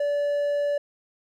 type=tone; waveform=triangle; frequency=578 Hz; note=D5; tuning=28 cents flat; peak=-20 dBFS; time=0-0.78 s; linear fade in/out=5 ms; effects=none